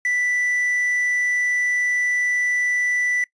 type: tone with quantisation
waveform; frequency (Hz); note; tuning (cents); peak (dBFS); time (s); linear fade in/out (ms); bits
triangle; 1975.5; B6; 0; -17; 0.05-3.24; 2; 7
effects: noise-tail reverb RT60 0.1 s tail -22 dB re dry + resampled to 22050 Hz